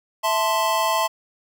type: chord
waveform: square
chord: A minor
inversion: second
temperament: equal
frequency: 659.3 / 880 / 1046.5 Hz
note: E5 / A5 / C6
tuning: 0 / 0 / 0 cents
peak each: -25 / -24 / -23 dBFS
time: 0.23-1.08 s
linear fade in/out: 20 ms
effects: none